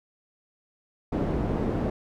white low-pass noise, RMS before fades -27 dBFS, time 1.12-1.9 s, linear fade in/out 5 ms, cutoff 360 Hz, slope 12 dB/octave, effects none

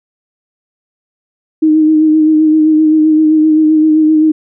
sine tone with vibrato, 311.1 Hz, D#4, in tune, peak -5 dBFS, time 1.62-4.32 s, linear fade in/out 10 ms, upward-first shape sine, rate 7.7 Hz, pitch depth 26 cents each way, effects none

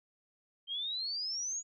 sine exponential sweep, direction up, 3136 to 6890 Hz, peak -34 dBFS, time 0.67-1.63 s, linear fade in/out 50 ms, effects none

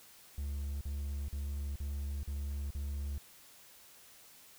triangle tone bursts, 71 Hz, C#2, 42 cents sharp, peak -33 dBFS, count 6, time 0.38-3.18 s, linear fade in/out 0 ms, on 430 ms, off 44 ms, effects white hiss -58 dBFS RMS until 4.58 s

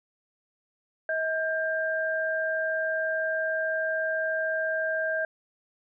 sine tone pair together, 638.2 / 1592 Hz, D#5 / G6, +44 / +26 cents, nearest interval octave + major third, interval 1582 cents, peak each -28 dBFS, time 1.09-5.25 s, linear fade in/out 2 ms, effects none

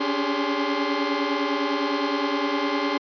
sawtooth tone cluster, 277 / 286.8 / 397.8 / 418.3 / 1046 Hz, C#4 / D4 / G4 / G#4 / C6, -1 / -41 / +25 / +12 / -1 cents, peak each -27 / -22 / -26 / -29 / -25 dBFS, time 0-2.98 s, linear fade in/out 10 ms, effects resampled to 11025 Hz

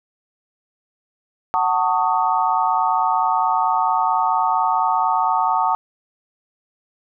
sine chord, D# half-diminished seventh, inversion first, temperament just, 746.7 / 896 / 1120.1 / 1244.5 Hz, F#5 / A5 / C#6 / D#6, +16 / +31 / +18 / 0 cents, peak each -21 / -19 / -23 / -23 dBFS, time 1.54-5.75 s, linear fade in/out 0 ms, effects none

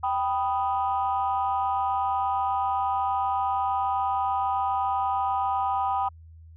sine chord, G augmented, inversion none, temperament equal, 784 / 987.8 / 1244.5 Hz, G5 / B5 / D#6, 0 / 0 / 0 cents, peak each -25 / -27 / -30 dBFS, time 0.03-6.09 s, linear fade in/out 10 ms, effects tanh soft clip ceiling -15 dBFS + added 81 Hz sine -45 dBFS peak until 6.56 s

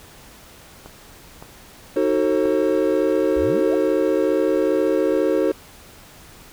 clicks, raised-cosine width 1 ms, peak -24 / -23 / -20 / -30 dBFS, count 4, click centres 0.86 / 1.425 / 2.456 / 2.709 s
triangle chord, D# diminished seventh, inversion none, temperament just, 311.1 / 373.4 / 448 / 537.6 Hz, D#4 / F#4 / A4 / C5, 0 / +16 / +31 / +47 cents, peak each -20 dBFS, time 1.96-5.52 s, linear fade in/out 5 ms
sine exponential sweep, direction up, 51.91 to 756 Hz, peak -27 dBFS, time 3.36-3.75 s, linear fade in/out 10 ms
effects pink hiss -45 dBFS RMS until 6.52 s

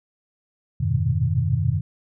sine tone cluster, 87.7 / 101.3 / 120.3 / 127.1 / 153.9 Hz, F2 / G#2 / B2 / C3 / D#3, +8 / -43 / -45 / -50 / -19 cents, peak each -25 dBFS, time 0.8-1.81 s, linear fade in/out 10 ms, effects none

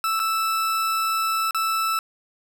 40% pulse tone with dropouts, 1318.5 Hz, E6, in tune, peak -20 dBFS, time 0.04-1.99 s, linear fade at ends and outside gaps 1 ms, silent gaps 0.194-0.199 / 1.509-1.546 s, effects none

